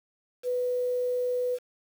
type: tone with quantisation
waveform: sine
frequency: 496.2 Hz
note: B4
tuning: 8 cents sharp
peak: -25 dBFS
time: 0.43-1.59 s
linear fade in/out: 50 ms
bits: 8
effects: none